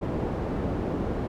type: low-pass noise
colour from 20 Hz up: white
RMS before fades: -29 dBFS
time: 0.01-1.28 s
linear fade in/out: 20 ms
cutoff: 400 Hz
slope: 12 dB/octave
effects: none